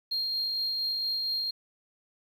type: tone with tremolo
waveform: sine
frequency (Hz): 4217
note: C8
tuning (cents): +13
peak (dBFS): -25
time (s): 0.11-1.51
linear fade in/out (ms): 10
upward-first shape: sine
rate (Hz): 4.3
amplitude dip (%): 25
effects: tanh soft clip ceiling -25 dBFS + 10-bit